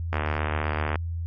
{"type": "click train", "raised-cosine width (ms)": 0.5, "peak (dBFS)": -11, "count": 64, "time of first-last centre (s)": [0.13, 0.957], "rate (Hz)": 76.2, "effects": ["added 84 Hz sine -27 dBFS peak until 1.26 s", "MP3 32 kbps"]}